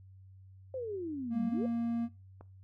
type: exponential two-way sweep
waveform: sine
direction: down then up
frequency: 539 to 182.5 to 539 Hz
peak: -35 dBFS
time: 0.74-1.66 s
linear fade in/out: 2 ms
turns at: 1.46 s
type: tone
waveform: triangle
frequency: 233.1 Hz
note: A#3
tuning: in tune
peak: -28 dBFS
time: 1.3-2.09 s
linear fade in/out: 50 ms
type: click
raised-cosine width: 1 ms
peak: -36 dBFS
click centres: 2.41 s
effects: noise-tail reverb RT60 0.3 s tail -20 dB re dry + added 95 Hz sine -52 dBFS peak until 2.63 s